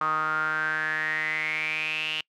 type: tone with band-pass filter sweep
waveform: sawtooth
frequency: 155.56 Hz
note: D#3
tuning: in tune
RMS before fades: -28 dBFS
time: 0.01-2.21 s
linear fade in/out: 0 ms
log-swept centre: 1200 to 2900 Hz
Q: 10
effects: noise-tail reverb RT60 0.1 s tail -26 dB re dry